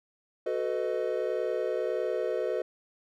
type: chord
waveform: triangle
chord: B dominant seventh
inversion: second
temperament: equal with one note detuned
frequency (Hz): 370 / 440 / 501.6 / 622.3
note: F#4 / A4 / B4 / D#5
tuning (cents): 0 / 0 / +27 / 0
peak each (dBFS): -32 / -31 / -30 / -32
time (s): 0.46-2.62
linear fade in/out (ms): 5
effects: none